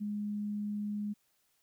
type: tone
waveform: sine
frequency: 207.5 Hz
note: G#3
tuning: 1 cent flat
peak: -33 dBFS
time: 0-1.14 s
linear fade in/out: 20 ms
effects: white hiss -74 dBFS RMS until 1.62 s